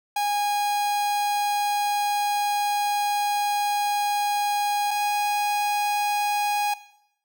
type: tone pair in turn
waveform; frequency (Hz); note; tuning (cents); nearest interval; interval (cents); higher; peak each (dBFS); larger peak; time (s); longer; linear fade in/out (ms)
45% pulse; 822 / 825.7; G#5 / G#5; -18 / -10; unison; 8; second; -22; neither; 0.16-4.91 / 4.91-6.74; first; 5
effects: noise-tail reverb RT60 0.8 s tail -17 dB re dry